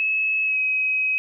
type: tone with pitch glide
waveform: sine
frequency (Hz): 2584 to 2538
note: E7 to D#7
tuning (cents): -35 to +34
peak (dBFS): -19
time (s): 0-1.18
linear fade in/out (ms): 0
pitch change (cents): -31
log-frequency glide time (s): 0.44-0.58
effects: none